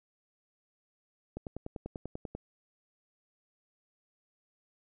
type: click train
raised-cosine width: 2 ms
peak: -25 dBFS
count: 11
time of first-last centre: 1.37-2.35 s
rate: 10.2 Hz
effects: none